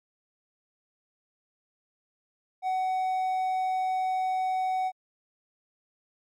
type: tone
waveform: triangle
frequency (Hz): 749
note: F#5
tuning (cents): +21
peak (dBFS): -23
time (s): 2.62-4.92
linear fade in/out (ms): 50
effects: MP3 64 kbps